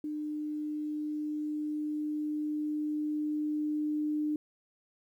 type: tone with level ramp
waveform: sine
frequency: 301.5 Hz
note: D4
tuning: 46 cents sharp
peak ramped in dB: -33 to -28 dBFS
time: 0.04-4.36 s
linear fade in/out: 2 ms
effects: 11-bit